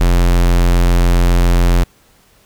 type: tone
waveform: square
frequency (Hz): 43.65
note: F1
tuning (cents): 0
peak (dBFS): -9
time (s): 0-1.84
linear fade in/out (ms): 10
effects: pink hiss -51 dBFS RMS until 2.45 s